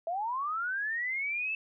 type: linear sweep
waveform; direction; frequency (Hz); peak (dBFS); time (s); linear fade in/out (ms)
sine; up; 645 to 2656; -30; 0.07-1.55; 2
effects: none